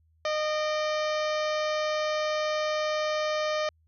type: harmonic tone with a mistuned harmonic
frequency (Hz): 613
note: D#5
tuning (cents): -26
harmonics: 1 / 2 / 3 / 4 / 5 / 6 / 7 / 8 / 9 / 10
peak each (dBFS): -27 / -33 / -37 / -39 / -41 / -43 / -44 / -45 / -46 / -47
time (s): 0.25-3.69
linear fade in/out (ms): 2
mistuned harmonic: 4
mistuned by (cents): -68
effects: added 80 Hz sine -62 dBFS peak until 3.87 s